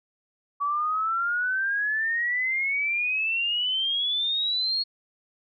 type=exponential sweep; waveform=sine; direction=up; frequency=1134 to 4341 Hz; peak=-23 dBFS; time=0.6-4.84 s; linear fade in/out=20 ms; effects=none